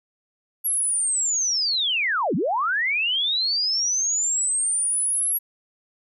sine linear two-way sweep, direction down then up, 11450 to 146.83 to 11450 Hz, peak -20 dBFS, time 0.64-5.39 s, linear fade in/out 20 ms, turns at 2.35 s, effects none

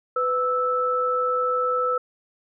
sine tone pair together, 500 / 1314.2 Hz, B4 / E6, +21 / -6 cents, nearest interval octave + perfect fourth, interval 1673 cents, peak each -24 / -22 dBFS, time 0.16-1.98 s, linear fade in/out 5 ms, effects none

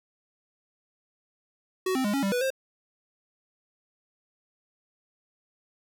square tone with pitch steps, 373.7 / 261.2 / 205.9 / 276 / 196.5 / 492 / 530 Hz, F#4 / C4 / G#3 / C#4 / G3 / B4 / C5, +17 / -3 / -15 / -7 / +4 / -7 / +22 cents, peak -25 dBFS, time 1.86-2.504 s, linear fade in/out 5 ms, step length 92 ms, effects none

